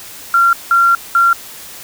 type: tone bursts at uneven times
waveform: sine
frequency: 1376 Hz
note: F6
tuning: 26 cents flat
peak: -7 dBFS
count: 3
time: 0.34-0.53 / 0.71-0.95 / 1.15-1.33 s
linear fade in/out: 2 ms
effects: white hiss -33 dBFS RMS until 1.83 s